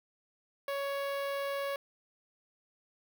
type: tone with notch filter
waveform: sawtooth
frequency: 558 Hz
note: C#5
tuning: 11 cents sharp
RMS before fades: -35 dBFS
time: 0.68-1.76 s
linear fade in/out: 2 ms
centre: 7300 Hz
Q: 0.68
effects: none